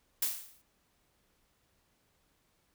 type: noise with exponential decay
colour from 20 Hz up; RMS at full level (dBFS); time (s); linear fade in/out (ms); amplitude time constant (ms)
blue; -28; 0.22-0.62; 5; 85
effects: pink hiss -73 dBFS RMS until 2.74 s